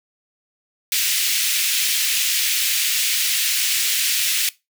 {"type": "high-pass noise", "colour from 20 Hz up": "pink", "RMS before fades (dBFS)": -20, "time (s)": [0.92, 4.49], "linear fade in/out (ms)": 2, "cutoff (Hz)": 2300, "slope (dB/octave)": 24, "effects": ["noise-tail reverb RT60 0.2 s tail -19 dB re dry"]}